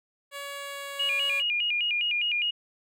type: tone with pitch glide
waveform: 10% pulse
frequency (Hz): 564 to 559.8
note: C#5 to C#5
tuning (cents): +30 to +17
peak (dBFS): -27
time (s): 0.31-1.43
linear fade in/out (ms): 50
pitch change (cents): -13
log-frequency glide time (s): 0.42-0.98
type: tone with vibrato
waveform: sine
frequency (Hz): 2637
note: E7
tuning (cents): 0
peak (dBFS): -24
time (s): 0.99-2.51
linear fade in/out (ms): 10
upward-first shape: square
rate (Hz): 4.9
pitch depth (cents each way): 150
effects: none